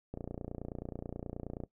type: click train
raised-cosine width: 2 ms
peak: -26 dBFS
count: 45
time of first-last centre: 0.14-1.637 s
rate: 29.4 Hz
effects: noise-tail reverb RT60 0.1 s tail -18 dB re dry